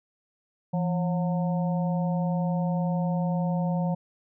harmonic tone with a mistuned harmonic, 181.1 Hz, F#3, 37 cents flat, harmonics 1 / 3 / 4 / 5, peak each -24 / -34 / -36 / -38 dBFS, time 0.73-3.95 s, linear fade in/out 10 ms, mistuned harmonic 1, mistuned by -110 cents, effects none

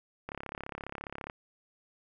click train, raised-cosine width 0.5 ms, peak -23 dBFS, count 36, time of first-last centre 0.29-1.299 s, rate 34.7 Hz, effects none

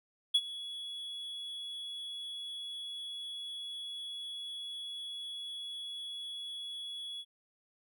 triangle tone with ADSR envelope, 3374 Hz, G#7, 27 cents sharp, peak -20 dBFS, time 0.34-7.25 s, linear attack 11 ms, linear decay 51 ms, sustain -18 dB, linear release 51 ms, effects none

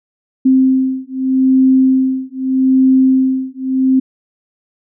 sine beating tone pair, 261.6 / 262.41 Hz, C4 / C4, 0 / +5 cents, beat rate 0.81 Hz, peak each -12 dBFS, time 0.45-4 s, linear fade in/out 10 ms, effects none

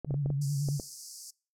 clicks, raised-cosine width 2 ms, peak -23 dBFS, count 7, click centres 0.047 / 0.108 / 0.142 / 0.26 / 0.303 / 0.687 / 0.798 s
sine tone with vibrato, 141.7 Hz, C#3, 38 cents sharp, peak -27 dBFS, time 0.06-0.81 s, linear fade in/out 50 ms, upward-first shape sine, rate 9.2 Hz, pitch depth 58 cents each way
pink high-pass noise, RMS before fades -43 dBFS, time 0.41-1.31 s, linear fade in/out 10 ms, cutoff 4700 Hz, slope 96 dB/octave
effects noise-tail reverb RT60 0.4 s tail -25 dB re dry + low-pass 10000 Hz 12 dB/octave

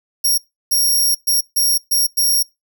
10% pulse tone bursts at uneven times, 5588 Hz, F8, in tune, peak -7 dBFS, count 6, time 0.24-0.38 / 0.71-1.15 / 1.27-1.41 / 1.56-1.78 / 1.91-2.07 / 2.17-2.43 s, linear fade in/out 10 ms, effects noise-tail reverb RT60 0.2 s tail -23 dB re dry

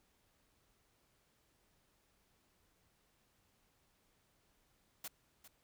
white noise with echo, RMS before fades -45 dBFS, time 5.04-5.08 s, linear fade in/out 5 ms, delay 400 ms, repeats 1, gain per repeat -13 dB, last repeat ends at 5.48 s, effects pink hiss -75 dBFS RMS until 5.63 s

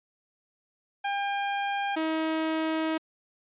sawtooth tone pair in turn, 802 / 318.3 Hz, G5 / D#4, +39 / +39 cents, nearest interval octave + major third, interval 1600 cents, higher first, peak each -23 / -22 dBFS, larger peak second, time 1.04-1.96 / 1.96-2.98 s, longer second, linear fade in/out 10 ms, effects resampled to 8000 Hz

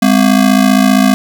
square ring-modulated tone, 230 Hz, A#3, 23 cents flat, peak -4 dBFS, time 0.02-1.14 s, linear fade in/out 0 ms, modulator 27.6 Hz, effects none

